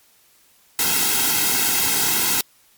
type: noise with comb filter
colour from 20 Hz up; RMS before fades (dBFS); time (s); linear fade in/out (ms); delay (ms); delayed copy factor
white; -19; 0.79-2.41; 2; 1.7; -0.9
effects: white hiss -56 dBFS RMS until 2.77 s + MP3 96 kbps